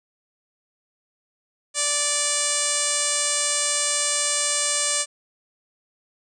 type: tone with low-pass filter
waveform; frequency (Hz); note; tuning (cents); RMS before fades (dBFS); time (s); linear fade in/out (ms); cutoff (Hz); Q
5% pulse; 584; D5; -10; -23; 1.74-5.06; 50; 8400; 6.2
effects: none